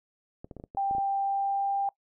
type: clicks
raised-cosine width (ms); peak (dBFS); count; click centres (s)
2; -28; 9; 0.445 / 0.512 / 0.567 / 0.599 / 0.639 / 0.749 / 0.911 / 0.95 / 0.983
type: tone with pitch glide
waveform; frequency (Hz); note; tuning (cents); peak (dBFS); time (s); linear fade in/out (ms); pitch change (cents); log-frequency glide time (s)
sine; 789 to 794; G5 to G5; +11 to +22; -25; 0.77-1.89; 2; +11; 1.19-1.74
effects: noise-tail reverb RT60 0.1 s tail -22 dB re dry